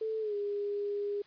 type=tone with pitch glide; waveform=sine; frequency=440 to 408.2 Hz; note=A4 to G#4; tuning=0 to -30 cents; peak=-31 dBFS; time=0.01-1.22 s; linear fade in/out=5 ms; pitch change=-130 cents; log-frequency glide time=0.2-0.35 s; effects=white hiss -61 dBFS RMS until 1.26 s + resampled to 11025 Hz